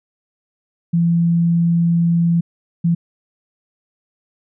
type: tone bursts at uneven times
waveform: sine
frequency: 169.3 Hz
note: E3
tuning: 46 cents sharp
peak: -12 dBFS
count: 2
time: 0.93-2.41 / 2.84-2.95 s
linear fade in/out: 10 ms
effects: none